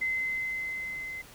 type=tone with level ramp; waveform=sine; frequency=2056 Hz; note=C7; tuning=31 cents flat; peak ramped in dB=-26 to -36 dBFS; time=0.01-1.22 s; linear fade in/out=10 ms; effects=pink hiss -51 dBFS RMS until 1.34 s